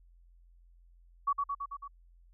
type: tone with echo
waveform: sine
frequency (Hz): 1127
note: C#6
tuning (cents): +28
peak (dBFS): -25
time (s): 1.27-1.33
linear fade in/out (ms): 10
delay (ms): 110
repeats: 5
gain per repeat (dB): -3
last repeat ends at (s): 1.88
effects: added 43 Hz sine -57 dBFS peak until 2.33 s